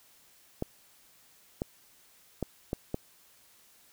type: clicks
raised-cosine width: 2 ms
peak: -17 dBFS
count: 5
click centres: 0.624 / 1.619 / 2.427 / 2.731 / 2.944 s
effects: white hiss -61 dBFS RMS until 3.92 s